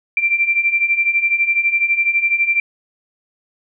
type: beating tone pair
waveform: sine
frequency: 2349 / 2361 Hz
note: D7 / D7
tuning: 0 / +9 cents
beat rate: 12 Hz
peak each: -19 / -15 dBFS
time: 0.17-2.6 s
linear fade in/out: 2 ms
effects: none